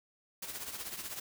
white noise with tremolo, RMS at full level -39 dBFS, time 0.42-1.2 s, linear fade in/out 5 ms, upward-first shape triangle, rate 16 Hz, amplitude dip 70%, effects none

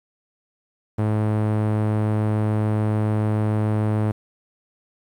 sawtooth tone with low-pass filter, 106.9 Hz, A2, 49 cents flat, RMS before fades -21 dBFS, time 0.98-4.12 s, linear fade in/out 10 ms, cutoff 1300 Hz, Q 0.5, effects 9-bit

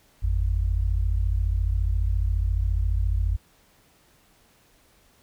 sine tone pair together, 50.54 / 85 Hz, G#1 / F2, -46 / -46 cents, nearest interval major sixth, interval 900 cents, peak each -22 / -25 dBFS, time 0.22-3.37 s, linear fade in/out 20 ms, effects pink hiss -60 dBFS RMS until 5.22 s

